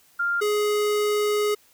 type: tone pair in turn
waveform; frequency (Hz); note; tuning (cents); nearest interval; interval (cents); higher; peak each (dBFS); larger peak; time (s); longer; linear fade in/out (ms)
sine / square; 1396.9 / 418.2; F6 / G#4; 0 / +12; octave + major sixth; 2088; first; -21; neither; 0.19-0.41 / 0.41-1.55; second; 10
effects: white hiss -58 dBFS RMS until 1.73 s